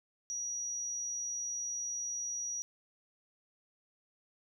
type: tone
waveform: sine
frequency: 5790 Hz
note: F#8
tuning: 38 cents flat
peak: -35 dBFS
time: 0.3-2.62 s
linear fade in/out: 0 ms
effects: 12-bit